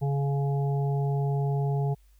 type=harmonic tone; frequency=140 Hz; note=C#3; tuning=18 cents sharp; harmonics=1 / 3 / 5 / 6; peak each=-24 / -34 / -38 / -40 dBFS; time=0.01-1.95 s; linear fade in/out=20 ms; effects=added 50 Hz sine -55 dBFS peak until 2.19 s + white hiss -69 dBFS RMS until 2.19 s